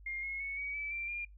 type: tone with pitch steps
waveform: sine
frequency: 2122 / 2167 / 2212 / 2259 / 2306 / 2355 / 2404 Hz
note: C7 / C#7 / C#7 / C#7 / D7 / D7 / D7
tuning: +24 / -40 / -4 / +32 / -32 / +4 / +40 cents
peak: -36 dBFS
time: 0.06-1.25 s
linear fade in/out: 5 ms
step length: 170 ms
effects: noise-tail reverb RT60 0.2 s tail -25 dB re dry + added 50 Hz sine -52 dBFS peak until 1.37 s